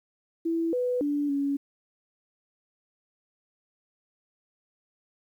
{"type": "tone with pitch steps", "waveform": "sine", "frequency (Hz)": [330.9, 495.9, 290, 280.8], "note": ["E4", "B4", "D4", "C#4"], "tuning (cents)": [7, 7, -22, 22], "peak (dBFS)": -24, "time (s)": [0.45, 1.57], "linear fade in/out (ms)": 10, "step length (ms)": 280, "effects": ["10-bit"]}